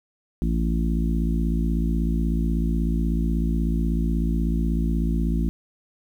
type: harmonic tone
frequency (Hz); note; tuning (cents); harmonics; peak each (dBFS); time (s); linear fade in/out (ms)
56.3; A1; +40; 1 / 3 / 4 / 5 / 6; -22 / -26 / -28 / -32 / -35; 0.42-5.49; 0
effects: 9-bit